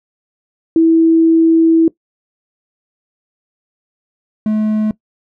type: tone pair in turn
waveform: sine / triangle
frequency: 326.9 / 214.9 Hz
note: E4 / A3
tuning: -14 / -41 cents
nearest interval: perfect fifth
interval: 727 cents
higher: first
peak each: -6 / -10 dBFS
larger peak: first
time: 0.76-1.88 / 4.46-4.91 s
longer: first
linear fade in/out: 2 ms
effects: noise-tail reverb RT60 0.1 s tail -19 dB re dry